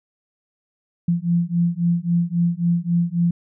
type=beating tone pair; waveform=sine; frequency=170 / 173.7 Hz; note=F3 / F3; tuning=-46 / -9 cents; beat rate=3.7 Hz; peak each=-20 dBFS; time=1.08-3.31 s; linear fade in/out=5 ms; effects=none